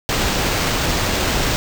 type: noise with sample-and-hold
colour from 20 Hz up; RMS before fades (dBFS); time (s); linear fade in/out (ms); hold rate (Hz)
pink; -19; 0.09-1.56; 0; 11025
effects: none